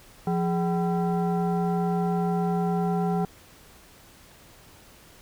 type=tone with frequency modulation; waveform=sine; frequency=174.61 Hz; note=F3; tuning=in tune; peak=-22 dBFS; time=0.27-3.25 s; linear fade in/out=2 ms; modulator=590 Hz; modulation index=0.94; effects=pink hiss -52 dBFS RMS until 5.21 s